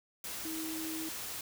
sine tone in noise, 319.2 Hz, D#4, 44 cents sharp, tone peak -38 dBFS, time 0.45-1.09 s, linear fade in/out 2 ms, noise white, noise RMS -41 dBFS, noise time 0.24-1.41 s, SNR 0 dB, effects none

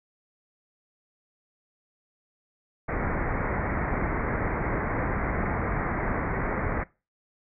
pink low-pass noise, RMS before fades -28 dBFS, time 2.88-6.84 s, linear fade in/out 10 ms, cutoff 2200 Hz, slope 96 dB/octave, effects noise-tail reverb RT60 0.3 s tail -22 dB re dry

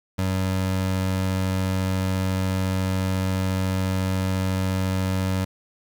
25% pulse tone, 94.1 Hz, F#2, 30 cents sharp, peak -18 dBFS, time 0.18-5.45 s, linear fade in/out 10 ms, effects 9-bit

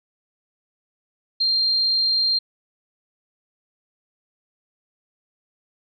sine tone, 4186 Hz, C8, in tune, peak -17 dBFS, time 1.4-2.39 s, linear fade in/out 10 ms, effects none

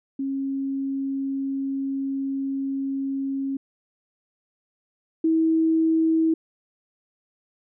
sine tone pair in turn, 272.1 / 322.7 Hz, C#4 / E4, -32 / -37 cents, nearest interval minor third, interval 295 cents, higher second, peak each -24 / -17 dBFS, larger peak second, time 0.19-3.57 / 5.24-6.34 s, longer first, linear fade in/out 5 ms, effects none

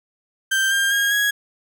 35% pulse tone with pitch steps, 1568 / 1598.2 / 1628.9 / 1660.3 Hz, G6 / G6 / G#6 / G#6, 0 / +33 / -34 / -1 cents, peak -15 dBFS, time 0.51-1.31 s, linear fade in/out 10 ms, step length 200 ms, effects none

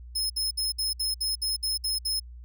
sawtooth tone bursts, 5170 Hz, E8, 34 cents flat, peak -23 dBFS, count 10, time 0.15-2.199 s, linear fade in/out 10 ms, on 150 ms, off 61 ms, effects added 60 Hz sine -41 dBFS peak until 2.44 s

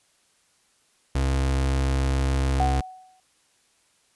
35% pulse tone, 67 Hz, C2, 42 cents sharp, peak -19 dBFS, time 1.15-2.81 s, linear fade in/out 5 ms
sine tone with exponential decay, 746 Hz, F#5, 14 cents sharp, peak -19 dBFS, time 2.6-3.2 s, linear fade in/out 0 ms, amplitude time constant 130 ms
effects white hiss -64 dBFS RMS until 4.15 s + resampled to 24000 Hz

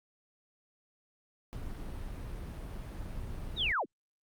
brown noise, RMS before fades -40 dBFS, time 1.53-3.72 s, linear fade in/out 0 ms
sine linear sweep, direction down, 3951 to 138.59 Hz, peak -28 dBFS, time 3.56-3.86 s, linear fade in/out 50 ms
effects Opus 48 kbps

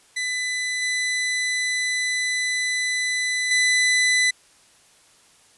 sawtooth tone with level steps, 2000 Hz, B6, 21 cents sharp, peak -20 / -18 / -13 dBFS, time 0.16-4.31 s, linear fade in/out 10 ms, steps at 0.82 / 3.51 s, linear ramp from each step 2 ms, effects white hiss -55 dBFS RMS until 5.57 s + resampled to 24000 Hz

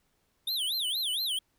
square tone with vibrato, 3511 Hz, A7, 4 cents flat, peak -29 dBFS, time 0.47-1.39 s, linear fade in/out 5 ms, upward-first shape sine, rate 4.3 Hz, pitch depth 300 cents each way, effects pink hiss -73 dBFS RMS until 1.58 s

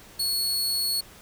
sawtooth tone, 4372 Hz, C#8, 25 cents flat, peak -21 dBFS, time 0.19-1.01 s, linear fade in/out 10 ms, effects pink hiss -49 dBFS RMS until 1.21 s

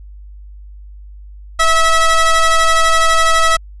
35% pulse ring-modulated tone, 651 Hz, E5, 22 cents flat, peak -4 dBFS, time 1.59-3.57 s, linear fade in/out 10 ms, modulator 645 Hz, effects added 50 Hz sine -32 dBFS peak until 3.8 s + resampled to 24000 Hz

